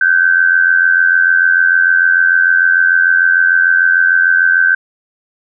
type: tone with amplitude modulation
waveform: sine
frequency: 1543 Hz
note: G6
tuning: 28 cents flat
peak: -4 dBFS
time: 0.01-4.75 s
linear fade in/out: 5 ms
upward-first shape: sine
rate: 86.7 Hz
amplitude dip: 70%
effects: none